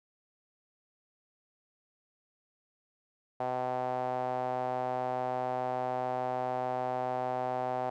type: tone with band-pass filter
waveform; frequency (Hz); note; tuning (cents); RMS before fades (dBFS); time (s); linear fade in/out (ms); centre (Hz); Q
sawtooth; 126.8; B2; +46; -33; 3.4-7.9; 5; 730; 4.4
effects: none